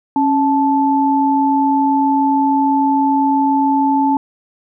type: tone pair together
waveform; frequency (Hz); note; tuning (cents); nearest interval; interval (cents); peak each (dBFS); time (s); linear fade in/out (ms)
sine; 275 / 873.1; C#4 / A5; -14 / -14; octave + minor sixth; 2000; -14; 0.16-4.17; 2
effects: none